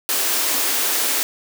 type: high-pass noise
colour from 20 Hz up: white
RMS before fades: -20 dBFS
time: 0.09-1.23 s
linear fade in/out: 0 ms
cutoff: 240 Hz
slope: 96 dB/octave
effects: none